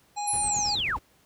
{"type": "harmonic tone", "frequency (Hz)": 827, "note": "G#5", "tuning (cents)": -8, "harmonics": [1, 3, 5, 7, 9], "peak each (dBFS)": [-29, -44, -42, -47, -38], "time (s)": [0.16, 0.76], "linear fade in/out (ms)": 20}
{"type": "linear sweep", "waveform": "sine", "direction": "down", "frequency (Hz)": [11230, 768], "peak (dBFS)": -25, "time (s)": [0.27, 0.97], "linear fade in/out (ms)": 10}
{"type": "noise with tremolo", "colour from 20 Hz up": "brown", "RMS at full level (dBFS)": -35, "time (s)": [0.33, 0.99], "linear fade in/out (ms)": 5, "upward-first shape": "square", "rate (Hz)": 9.5, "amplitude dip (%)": 50}
{"effects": ["pink hiss -62 dBFS RMS until 1.25 s", "high-pass 60 Hz 12 dB/octave"]}